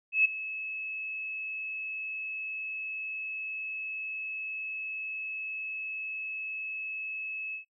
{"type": "tone with ADSR envelope", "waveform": "sine", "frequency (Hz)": 2591, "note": "E7", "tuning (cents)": -30, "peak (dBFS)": -18, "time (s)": [0.12, 7.65], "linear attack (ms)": 130, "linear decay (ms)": 10, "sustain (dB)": -16, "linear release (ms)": 110, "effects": ["noise-tail reverb RT60 0.1 s tail -23 dB re dry"]}